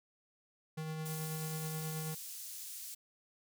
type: tone with tremolo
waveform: square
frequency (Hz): 157.3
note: D#3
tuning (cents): +19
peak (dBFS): -38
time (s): 0.77-2.15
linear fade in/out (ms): 10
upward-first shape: sine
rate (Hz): 9.3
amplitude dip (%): 25
type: high-pass noise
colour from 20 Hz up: pink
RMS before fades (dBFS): -46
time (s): 1.05-2.95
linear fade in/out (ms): 10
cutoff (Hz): 6700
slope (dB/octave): 12
effects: none